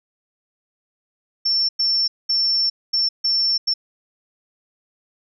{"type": "tone bursts at uneven times", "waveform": "sine", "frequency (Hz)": 5410, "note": "E8", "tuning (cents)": 44, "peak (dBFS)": -16, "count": 6, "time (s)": [[1.45, 1.69], [1.79, 2.08], [2.29, 2.7], [2.93, 3.09], [3.24, 3.58], [3.67, 3.74]], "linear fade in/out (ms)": 10, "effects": []}